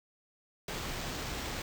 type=noise with sample-and-hold; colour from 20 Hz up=pink; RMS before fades=-38 dBFS; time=0.68-1.62 s; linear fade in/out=2 ms; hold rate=11025 Hz; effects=none